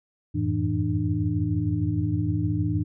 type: tone cluster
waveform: sine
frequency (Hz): 88.6 / 95.2 / 108 / 163.5 / 299.6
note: F2 / F#2 / A2 / E3 / D4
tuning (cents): +25 / +50 / -32 / -14 / +35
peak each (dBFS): -29 / -35 / -26 / -29 / -28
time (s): 0.34-2.84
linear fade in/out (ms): 20
effects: none